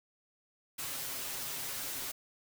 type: noise with comb filter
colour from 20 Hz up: white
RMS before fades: -39 dBFS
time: 0.78-2.12 s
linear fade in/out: 10 ms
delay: 7.4 ms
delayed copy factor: +0.7
effects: none